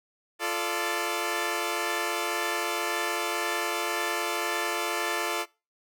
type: chord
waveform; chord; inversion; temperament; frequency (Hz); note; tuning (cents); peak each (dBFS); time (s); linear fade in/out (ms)
10% pulse; D minor; first; equal with one note detuned; 346.2 / 440 / 587.3; F4 / A4 / D5; -15 / 0 / 0; -23 / -23 / -25; 0.39-5.46; 50
effects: noise-tail reverb RT60 0.3 s tail -23 dB re dry